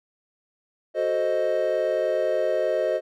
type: chord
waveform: triangle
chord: F# diminished seventh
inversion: none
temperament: equal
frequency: 370 / 440 / 523.3 / 622.3 Hz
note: F#4 / A4 / C5 / Eb5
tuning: 0 / 0 / 0 / 0 cents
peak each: -28 / -28 / -24 / -22 dBFS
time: 0.94-3.01 s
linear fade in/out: 50 ms
effects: none